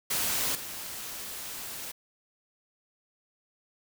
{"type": "noise with level steps", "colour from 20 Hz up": "white", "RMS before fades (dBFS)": [-29, -39], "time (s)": [0.1, 1.92], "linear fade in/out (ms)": 10, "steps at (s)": 0.55, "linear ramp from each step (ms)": 2, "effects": []}